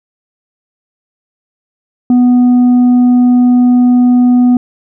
triangle tone with tanh clipping, 246.9 Hz, B3, in tune, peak -5 dBFS, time 2.1-4.57 s, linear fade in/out 2 ms, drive 8 dB, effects none

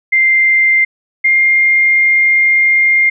sine tone pair in turn, 2093 / 2115 Hz, C7 / C7, 0 / +18 cents, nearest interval unison, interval 18 cents, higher second, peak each -7 dBFS, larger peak neither, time 0.12-0.85 / 1.24-3.1 s, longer second, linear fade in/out 10 ms, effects none

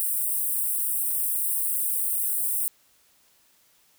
white high-pass noise, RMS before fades -26 dBFS, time 0-2.68 s, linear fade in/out 0 ms, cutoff 8300 Hz, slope 96 dB/octave, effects white hiss -62 dBFS RMS until 3.98 s

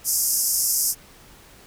white band-pass noise, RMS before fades -22 dBFS, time 0.04-0.95 s, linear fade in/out 50 ms, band 5000 to 14000 Hz, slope 96 dB/octave, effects pink hiss -49 dBFS RMS until 1.66 s

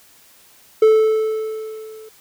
triangle tone with level ramp, 437.4 Hz, A4, 10 cents flat, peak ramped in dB -5 to -35 dBFS, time 0.82-2.09 s, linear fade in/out 5 ms, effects white hiss -50 dBFS RMS until 2.2 s

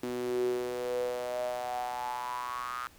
sawtooth tone with high-pass filter sweep, 123.47 Hz, B2, in tune, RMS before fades -34 dBFS, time 0.03-2.87 s, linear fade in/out 0 ms, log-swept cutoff 300 to 1300 Hz, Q 9.3, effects pink hiss -58 dBFS RMS until 2.98 s

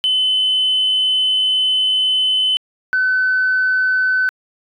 sine tone pair in turn, 3034 / 1513.8 Hz, F#7 / F#6, +43 / +39 cents, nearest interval octave, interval 1204 cents, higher first, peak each -12 / -12 dBFS, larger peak neither, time 0.04-2.57 / 2.93-4.29 s, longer first, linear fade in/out 0 ms, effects tanh soft clip ceiling -9 dBFS

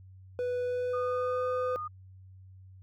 triangle tone with pitch glide, 493.9 to 505.7 Hz, B4 to B4, 0 to +41 cents, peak -27 dBFS, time 0.39-1.76 s, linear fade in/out 0 ms, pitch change +41 cents, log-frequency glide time 0.65-1.47 s
sine tone, 1226 Hz, D#6, 26 cents flat, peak -34 dBFS, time 0.93-1.88 s, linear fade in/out 10 ms
effects added 94 Hz sine -49 dBFS peak until 2.82 s

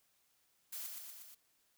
blue noise with echo, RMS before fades -44 dBFS, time 0.72-0.87 s, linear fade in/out 10 ms, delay 120 ms, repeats 4, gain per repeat -3 dB, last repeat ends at 1.35 s, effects white hiss -75 dBFS RMS until 1.77 s

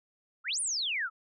sine exponential two-way sweep, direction up then down, 1244.5 to 9920 to 1244.5 Hz, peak -29 dBFS, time 0.44-1.1 s, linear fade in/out 50 ms, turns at 0.6 s, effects none

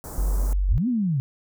pink band-stop noise, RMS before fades -36 dBFS, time 0.04-0.53 s, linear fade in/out 0 ms, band 1200 to 6800 Hz, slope 24 dB/octave
sine tone, 47.44 Hz, F#1, 44 cents sharp, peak -19 dBFS, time 0.18-0.78 s, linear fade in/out 0 ms
sine linear two-way sweep, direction up then down, 37.14 to 259.5 to 125.2 Hz, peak -20 dBFS, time 0.69-1.2 s, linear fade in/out 0 ms, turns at 0.88 s
effects none

